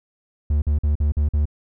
triangle tone bursts, 73.9 Hz, D2, 11 cents sharp, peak -14 dBFS, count 6, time 0.5-1.455 s, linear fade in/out 5 ms, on 120 ms, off 47 ms, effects none

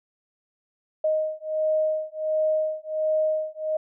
sine beating tone pair, 622.3 / 623.7 Hz, D#5 / D#5, 0 / +4 cents, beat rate 1.4 Hz, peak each -25 dBFS, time 1.04-3.77 s, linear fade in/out 5 ms, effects none

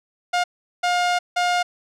sawtooth tone bursts at uneven times, 711 Hz, F5, 31 cents sharp, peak -14 dBFS, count 3, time 0.33-0.44 / 0.83-1.19 / 1.36-1.63 s, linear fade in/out 10 ms, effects low-pass 6000 Hz 12 dB/octave

